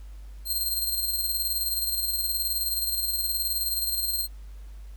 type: tone with tremolo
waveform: 5% pulse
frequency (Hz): 4186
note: C8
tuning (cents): 0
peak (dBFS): -17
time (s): 0.45-4.28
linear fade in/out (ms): 50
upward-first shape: square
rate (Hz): 19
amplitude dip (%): 40
effects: added 50 Hz sine -39 dBFS peak until 4.96 s + pink hiss -60 dBFS RMS until 4.96 s